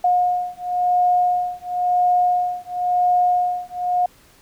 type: beating tone pair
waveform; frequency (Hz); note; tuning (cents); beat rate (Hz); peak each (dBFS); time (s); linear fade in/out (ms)
sine; 718 / 718.96; F5 / F#5; +48 / -50; 0.96; -19; 0.04-4.06; 5
effects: pink hiss -52 dBFS RMS until 4.41 s